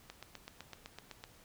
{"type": "click train", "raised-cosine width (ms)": 0.2, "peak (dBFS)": -28, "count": 10, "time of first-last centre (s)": [0.1, 1.239], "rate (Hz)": 7.9, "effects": ["pink hiss -61 dBFS RMS until 1.44 s"]}